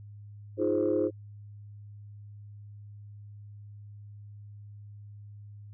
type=chord; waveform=sine; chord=F minor seventh; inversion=third; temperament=equal; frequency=311.1 / 349.2 / 415.3 / 523.3 Hz; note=Eb4 / F4 / Ab4 / C5; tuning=0 / 0 / 0 / 0 cents; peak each=-29 dBFS; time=0.57-1.11 s; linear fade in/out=50 ms; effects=tanh soft clip ceiling -17 dBFS + added 103 Hz sine -44 dBFS peak until 5.73 s